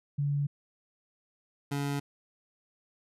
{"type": "tone pair in turn", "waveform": ["sine", "25% pulse"], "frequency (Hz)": [143.2, 141.88], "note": ["D3", "C#3"], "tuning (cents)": [-43, 41], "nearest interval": "unison", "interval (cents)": 16, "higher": "first", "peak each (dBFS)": -26, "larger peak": "neither", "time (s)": [[0.18, 0.47], [1.71, 2]], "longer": "neither", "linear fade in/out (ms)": 10, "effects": ["resampled to 32000 Hz"]}